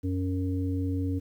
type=harmonic tone; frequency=92.5 Hz; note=F#2; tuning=in tune; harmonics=1 / 3 / 5; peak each=-28 / -30 / -40 dBFS; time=0.03-1.2 s; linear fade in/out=20 ms; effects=10-bit